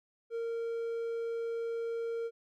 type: tone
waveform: triangle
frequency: 461.6 Hz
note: A#4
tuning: 17 cents flat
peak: -31 dBFS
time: 0.3-2.31 s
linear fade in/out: 50 ms
effects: none